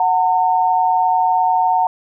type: tone pair together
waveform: sine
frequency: 740 / 908.5 Hz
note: F#5 / A#5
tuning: 0 / -45 cents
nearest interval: major third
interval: 355 cents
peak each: -15 dBFS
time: 0-1.87 s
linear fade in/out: 2 ms
effects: none